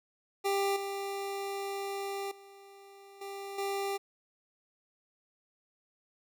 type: tone with level steps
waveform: 25% pulse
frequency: 395.9 Hz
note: G4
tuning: 17 cents sharp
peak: -24 / -31 / -48 / -36 / -28 dBFS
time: 0.44-3.98 s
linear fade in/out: 20 ms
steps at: 0.76 / 2.31 / 3.21 / 3.58 s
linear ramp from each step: 5 ms
effects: none